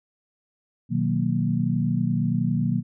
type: chord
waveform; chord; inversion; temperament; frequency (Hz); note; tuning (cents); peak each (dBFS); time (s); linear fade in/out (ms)
sine; B major seventh; none; equal; 123.47 / 155.56 / 185 / 233.1; B2 / D#3 / F#3 / A#3; 0 / 0 / 0 / 0; -26; 0.89-2.83; 50
effects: none